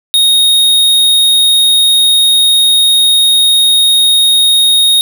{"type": "tone", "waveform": "square", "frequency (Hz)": 3729, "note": "A#7", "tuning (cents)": 0, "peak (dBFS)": -6, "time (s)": [0.14, 5.01], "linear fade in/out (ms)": 0, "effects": []}